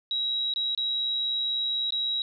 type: tone with dropouts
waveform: sine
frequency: 3856 Hz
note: B7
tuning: 42 cents flat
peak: -25 dBFS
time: 0.11-2.22 s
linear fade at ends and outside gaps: 1 ms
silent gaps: 0.538-0.56 / 0.749-0.776 / 1.906-1.923 s
effects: none